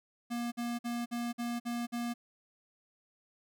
square tone bursts, 237.8 Hz, A#3, 35 cents sharp, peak -34 dBFS, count 7, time 0.3-2.14 s, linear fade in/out 20 ms, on 220 ms, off 50 ms, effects none

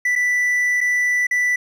triangle tone with dropouts, 1975.5 Hz, B6, in tune, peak -14 dBFS, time 0.05-1.56 s, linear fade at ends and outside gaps 5 ms, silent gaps 0.155-0.159 / 0.807-0.811 / 1.269-1.31 s, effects none

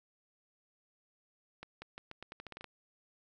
accelerating click train, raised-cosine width 0.3 ms, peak -29 dBFS, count 12, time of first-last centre 1.63-2.643 s, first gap 190 ms, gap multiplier 0.84, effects none

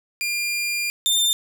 sawtooth tone pair in turn, 2400 / 3596 Hz, D7 / A7, +37 / +37 cents, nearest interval perfect fifth, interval 700 cents, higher second, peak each -19 / -14 dBFS, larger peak second, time 0.21-0.9 / 1.06-1.33 s, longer first, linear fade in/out 0 ms, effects none

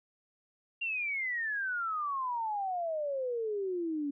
sine exponential sweep, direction down, 2794 to 279.1 Hz, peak -31 dBFS, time 0.81-4.11 s, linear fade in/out 10 ms, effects none

